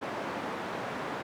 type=band-pass noise; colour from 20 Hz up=white; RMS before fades=-36 dBFS; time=0.01-1.23 s; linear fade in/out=20 ms; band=160 to 1100 Hz; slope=12 dB/octave; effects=none